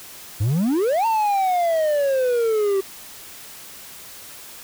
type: exponential two-way sweep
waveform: triangle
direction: up then down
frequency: 95.2 to 919 to 381.7 Hz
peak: -15 dBFS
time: 0.4-2.81 s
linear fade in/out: 10 ms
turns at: 1.06 s
effects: white hiss -40 dBFS RMS until 4.63 s